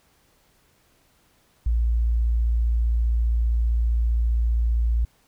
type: tone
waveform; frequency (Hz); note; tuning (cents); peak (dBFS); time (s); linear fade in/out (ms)
sine; 57.6; A#1; -20; -18; 1.66-5.05; 5
effects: pink hiss -62 dBFS RMS until 5.27 s